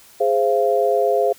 sine chord, F minor, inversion first, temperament equal with one note detuned, 415.3 / 523.3 / 684.1 Hz, Ab4 / C5 / F5, 0 / 0 / -36 cents, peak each -19 dBFS, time 0.2-1.33 s, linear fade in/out 10 ms, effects white hiss -48 dBFS RMS until 1.38 s

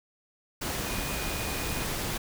sine tone in noise, 2463 Hz, D#7, 18 cents flat, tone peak -41 dBFS, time 0.86-1.84 s, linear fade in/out 10 ms, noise pink, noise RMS -32 dBFS, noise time 0.61-2.18 s, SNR -12 dB, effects none

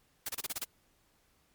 white noise bursts, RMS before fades -36 dBFS, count 7, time 0.26-0.643 s, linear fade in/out 5 ms, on 29 ms, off 30 ms, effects pink hiss -70 dBFS RMS until 1.54 s + MP3 96 kbps

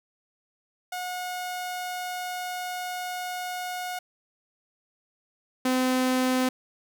sawtooth tone pair in turn, 725 / 256.3 Hz, F#5 / C4, -35 / -36 cents, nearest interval octave + tritone, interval 1801 cents, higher first, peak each -27 / -18 dBFS, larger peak second, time 0.92-3.99 / 5.65-6.49 s, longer first, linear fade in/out 5 ms, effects none

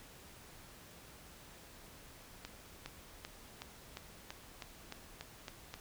accelerating click train, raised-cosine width 0.2 ms, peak -26 dBFS, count 11, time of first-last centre 2.45-5.74 s, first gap 410 ms, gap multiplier 0.95, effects pink hiss -56 dBFS RMS until 5.8 s

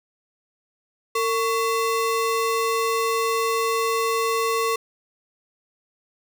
square ring-modulated tone, 784 Hz, G5, in tune, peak -18 dBFS, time 1.15-4.76 s, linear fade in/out 5 ms, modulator 329 Hz, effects none

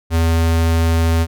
square tone, 82.41 Hz, E2, in tune, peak -13 dBFS, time 0.1-1.27 s, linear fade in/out 50 ms, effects none

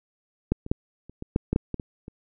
clicks, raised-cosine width 3 ms, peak -8 / -24 / -8 / -30 / -21 / -7 / -10 / -7 / -15 / -19 / -26 dBFS, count 11, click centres 0.52 / 0.664 / 0.715 / 1.096 / 1.224 / 1.361 / 1.53 / 1.561 / 1.743 / 1.798 / 2.081 s, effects none

